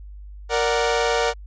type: chord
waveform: sawtooth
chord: Bb augmented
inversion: none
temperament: equal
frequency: 466.2 / 587.3 / 740 Hz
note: Bb4 / D5 / F#5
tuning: 0 / 0 / 0 cents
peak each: -17 / -21 / -21 dBFS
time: 0.49-1.34 s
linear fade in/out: 50 ms
effects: added 50 Hz sine -36 dBFS peak until 1.46 s + resampled to 16000 Hz